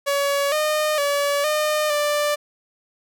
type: tone with pitch steps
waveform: sawtooth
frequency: 564 / 611 / 571 / 608 / 590 Hz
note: C#5 / D#5 / D5 / D#5 / D5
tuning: +30 / -32 / -49 / -40 / +8 cents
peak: -15 dBFS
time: 0.06-2.36 s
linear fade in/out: 20 ms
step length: 460 ms
effects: none